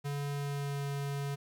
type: tone with pitch glide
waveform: square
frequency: 142.7 to 140.98 Hz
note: D3 to C#3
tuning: -49 to +30 cents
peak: -34 dBFS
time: 0.04-1.36 s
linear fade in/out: 20 ms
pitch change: -21 cents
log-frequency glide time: 0.31-0.86 s
effects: 11-bit